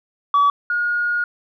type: tone pair in turn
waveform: sine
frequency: 1142 / 1435.1 Hz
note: D6 / F6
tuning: -49 / +47 cents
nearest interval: major third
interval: 396 cents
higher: second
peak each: -10 / -17 dBFS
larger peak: first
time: 0.34-0.5 / 0.7-1.24 s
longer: second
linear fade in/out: 2 ms
effects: tanh soft clip ceiling -10 dBFS